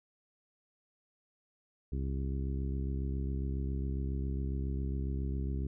harmonic tone, 67.3 Hz, C2, 49 cents sharp, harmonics 1 / 2 / 3 / 4 / 5 / 6, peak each -33 / -39 / -43 / -45 / -47 / -49 dBFS, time 1.92-5.67 s, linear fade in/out 5 ms, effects none

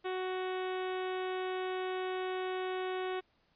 harmonic tone, 371.3 Hz, F#4, 6 cents sharp, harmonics 1 / 2 / 3 / 4 / 5 / 6 / 7 / 8 / 9 / 10, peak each -35 / -41 / -45 / -47 / -49 / -51 / -52 / -53 / -54 / -55 dBFS, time 0.04-3.21 s, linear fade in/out 20 ms, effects pink hiss -72 dBFS RMS until 3.55 s + resampled to 11025 Hz

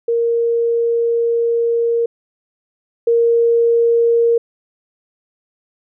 sine tone pair in turn, 466.2 / 466.2 Hz, A#4 / A#4, 0 / 0 cents, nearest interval unison, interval 0 cents, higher neither, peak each -13 / -10 dBFS, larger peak second, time 0.08-2.06 / 3.07-4.38 s, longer first, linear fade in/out 5 ms, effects none

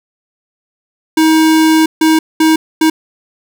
square tone bursts at uneven times, 317.4 Hz, D#4, 35 cents sharp, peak -7 dBFS, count 4, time 1.17-1.86 / 2.01-2.19 / 2.4-2.56 / 2.81-2.9 s, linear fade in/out 5 ms, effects none

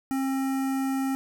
square tone with notch filter, 267.7 Hz, C4, 40 cents sharp, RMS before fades -27 dBFS, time 0.11-1.15 s, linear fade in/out 0 ms, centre 3700 Hz, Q 0.76, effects none

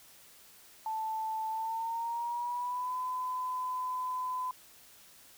sine tone with pitch glide, 880 to 1010.9 Hz, A5 to B5, 0 to +40 cents, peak -32 dBFS, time 0.86-4.51 s, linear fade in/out 2 ms, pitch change +240 cents, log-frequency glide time 1.49-2.96 s, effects white hiss -57 dBFS RMS until 5.37 s

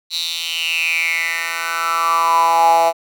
10% pulse tone with high-pass filter sweep, 166.4 Hz, E3, 17 cents sharp, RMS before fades -17 dBFS, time 0.1-2.93 s, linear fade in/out 50 ms, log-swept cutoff 4000 to 710 Hz, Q 7.9, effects none

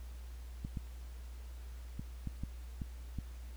clicks, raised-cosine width 5 ms, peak -27 dBFS, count 7, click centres 0.649 / 0.772 / 1.995 / 2.273 / 2.436 / 2.818 / 3.187 s, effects added 60 Hz sine -44 dBFS peak until 3.56 s + pink hiss -61 dBFS RMS until 3.56 s

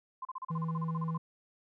sine tone bursts, 1040 Hz, C6, 11 cents flat, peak -36 dBFS, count 15, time 0.22-1.175 s, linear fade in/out 5 ms, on 31 ms, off 35 ms
triangle tone, 162.6 Hz, E3, 23 cents flat, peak -30 dBFS, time 0.5-1.18 s, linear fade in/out 10 ms
effects none

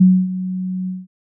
sine tone with ADSR envelope, 185 Hz, F#3, in tune, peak -5 dBFS, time 0-1.07 s, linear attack 14 ms, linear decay 260 ms, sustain -15 dB, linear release 190 ms, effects none

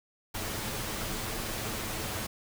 pink noise with comb filter, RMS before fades -35 dBFS, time 0.34-2.27 s, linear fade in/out 10 ms, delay 9.2 ms, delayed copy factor +0.5, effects none

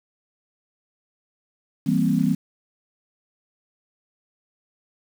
sine chord, C dominant seventh, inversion first, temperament equal, 164.81 / 196 / 233.1 / 261.6 Hz, E3 / G3 / Bb3 / C4, 0 / 0 / 0 / 0 cents, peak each -23 dBFS, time 1.86-2.35 s, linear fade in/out 10 ms, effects 7-bit

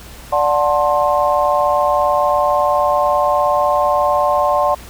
sine chord, D dominant seventh, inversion none, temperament just, 587.3 / 734.2 / 881 / 1057.2 Hz, D5 / F#5 / A5 / C6, 0 / -14 / +2 / +18 cents, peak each -16 / -18 / -20 / -17 dBFS, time 0.32-4.75 s, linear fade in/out 10 ms, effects added 60 Hz sine -38 dBFS peak until 4.89 s + pink hiss -38 dBFS RMS until 4.89 s

